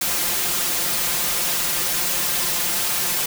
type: noise with comb filter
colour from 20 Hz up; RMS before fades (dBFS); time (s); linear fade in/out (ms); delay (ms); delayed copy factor
white; -22; 0.01-3.26; 5; 5.7; +0.8
effects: none